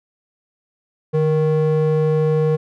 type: ring-modulated tone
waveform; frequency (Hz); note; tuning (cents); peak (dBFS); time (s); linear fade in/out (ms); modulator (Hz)
triangle; 311.1; D#4; 0; -9; 1.13-2.57; 20; 159
effects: none